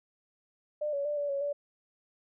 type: tone with pitch steps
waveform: sine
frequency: 599 / 564 / 590 / 577 / 557 / 576 Hz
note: D5 / C#5 / D5 / D5 / C#5 / D5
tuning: +34 / +30 / +8 / -31 / +8 / -34 cents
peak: -29 dBFS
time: 0.81-1.53 s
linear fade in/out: 10 ms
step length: 120 ms
effects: none